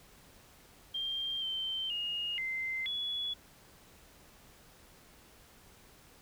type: tone with pitch steps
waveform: sine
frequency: 3184 / 3110 / 2855 / 2076 / 3393 Hz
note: G7 / G7 / F7 / C7 / G#7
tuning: +26 / -14 / +37 / -14 / +36 cents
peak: -33 dBFS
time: 0.94-3.34 s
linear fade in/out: 10 ms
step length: 480 ms
effects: pink hiss -59 dBFS RMS until 6.21 s